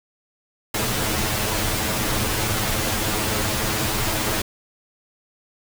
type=noise with comb filter; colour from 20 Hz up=pink; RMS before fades=-23 dBFS; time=0.74-4.42 s; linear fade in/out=5 ms; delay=9.3 ms; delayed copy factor=+0.95; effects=none

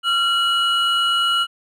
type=tone pair together; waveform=triangle; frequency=1374.3 / 2917 Hz; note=F6 / F#7; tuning=-28 / -25 cents; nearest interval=octave + minor second; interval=1303 cents; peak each=-17 dBFS; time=0.03-1.47 s; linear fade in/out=50 ms; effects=none

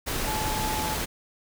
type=tone in noise; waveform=sine; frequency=863 Hz; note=A5; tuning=34 cents flat; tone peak=-30 dBFS; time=0.26-0.96 s; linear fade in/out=20 ms; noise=pink; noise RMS=-29 dBFS; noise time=0.06-1.06 s; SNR=-4 dB; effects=none

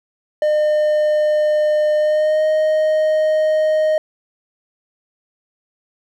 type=tone with pitch glide; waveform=triangle; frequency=606 to 621.2 Hz; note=D#5 to D#5; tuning=-46 to -3 cents; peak=-11 dBFS; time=0.42-3.98 s; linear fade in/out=2 ms; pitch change=+43 cents; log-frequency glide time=1.97-2.45 s; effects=none

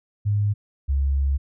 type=tone pair in turn; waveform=sine; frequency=103.2 / 68.88 Hz; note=G#2 / C#2; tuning=-10 / -10 cents; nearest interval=perfect fifth; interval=700 cents; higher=first; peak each=-18 dBFS; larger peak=neither; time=0.25-0.54 / 0.88-1.38 s; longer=second; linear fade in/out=20 ms; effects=none

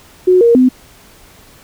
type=tone with pitch steps; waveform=sine; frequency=366.3 / 468.4 / 254.8 Hz; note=F#4 / A#4 / C4; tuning=-17 / +8 / -46 cents; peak=-5 dBFS; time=0.27-0.69 s; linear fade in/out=10 ms; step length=140 ms; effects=pink hiss -43 dBFS RMS until 1.63 s

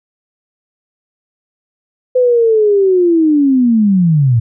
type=linear sweep; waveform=sine; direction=down; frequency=510 to 110 Hz; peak=-7 dBFS; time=2.15-4.4 s; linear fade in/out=10 ms; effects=none

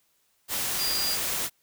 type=tone in noise; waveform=sine; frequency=4807 Hz; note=D8; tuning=39 cents sharp; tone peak=-27 dBFS; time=0.77-1.18 s; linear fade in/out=50 ms; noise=white; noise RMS=-29 dBFS; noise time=0.48-1.5 s; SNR=-1 dB; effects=white hiss -69 dBFS RMS until 1.62 s

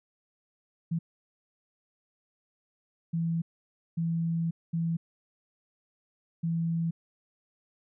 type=tone bursts at uneven times; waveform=sine; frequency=166.1 Hz; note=E3; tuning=13 cents sharp; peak=-26 dBFS; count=5; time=0.91-0.99 / 3.13-3.42 / 3.97-4.51 / 4.73-4.97 / 6.43-6.91 s; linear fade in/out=10 ms; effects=none

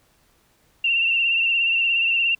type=tone with vibrato; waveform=sine; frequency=2733 Hz; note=F7; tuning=38 cents flat; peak=-17 dBFS; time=0.84-2.35 s; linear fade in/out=5 ms; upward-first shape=sine; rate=17 Hz; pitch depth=43 cents each way; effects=pink hiss -61 dBFS RMS until 2.39 s

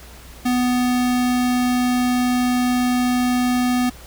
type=tone; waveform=square; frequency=248.2 Hz; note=B3; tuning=9 cents sharp; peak=-17 dBFS; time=0.45-3.9 s; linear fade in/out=10 ms; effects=added 60 Hz sine -41 dBFS peak until 4.06 s + pink hiss -43 dBFS RMS until 4.06 s

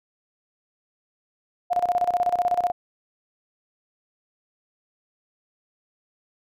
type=tone with tremolo; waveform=sine; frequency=710 Hz; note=F5; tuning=28 cents sharp; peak=-17 dBFS; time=1.7-2.72 s; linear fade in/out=20 ms; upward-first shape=square; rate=16 Hz; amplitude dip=80%; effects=none

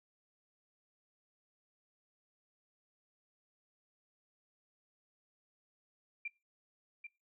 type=tone with echo; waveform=sine; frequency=2374 Hz; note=D7; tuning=18 cents sharp; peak=-37 dBFS; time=6.25-6.28 s; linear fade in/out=5 ms; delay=790 ms; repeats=1; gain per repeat=-7 dB; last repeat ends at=7.07 s; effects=noise-tail reverb RT60 0.3 s tail -24 dB re dry

